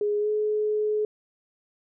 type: tone with pitch glide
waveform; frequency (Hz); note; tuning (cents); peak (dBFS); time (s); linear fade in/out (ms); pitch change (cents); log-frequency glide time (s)
sine; 415.3 to 424.8; G#4 to G#4; 0 to +39; -22; 0.01-1.05; 2; +39; 0.19-0.29
effects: none